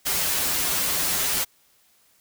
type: noise with comb filter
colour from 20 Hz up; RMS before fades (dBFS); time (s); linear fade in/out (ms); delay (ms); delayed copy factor
white; -24; 0.05-1.45; 20; 8.8; -0.95
effects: white hiss -61 dBFS RMS until 2.2 s